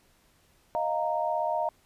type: chord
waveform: sine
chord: Eb suspended second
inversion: none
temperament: equal with one note detuned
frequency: 622.3 / 698.5 / 927 Hz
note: Eb5 / F5 / Bb5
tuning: 0 / 0 / -10 cents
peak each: -30 dBFS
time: 0.75-1.69 s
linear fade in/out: 0 ms
effects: pink hiss -64 dBFS RMS until 1.85 s + resampled to 32000 Hz